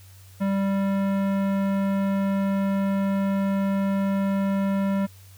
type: tone with tanh clipping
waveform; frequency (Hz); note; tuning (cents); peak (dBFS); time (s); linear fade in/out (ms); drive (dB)
sine; 196; G3; 0; -23; 0.4-5.07; 20; 18
effects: added 95 Hz sine -46 dBFS peak until 5.37 s + white hiss -54 dBFS RMS until 5.37 s